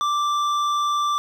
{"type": "tone with hard clipping", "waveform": "sine", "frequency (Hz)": 1174.7, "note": "D6", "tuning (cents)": 0, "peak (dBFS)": -21, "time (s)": [0.01, 1.18], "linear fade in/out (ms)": 0, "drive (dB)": 9, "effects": []}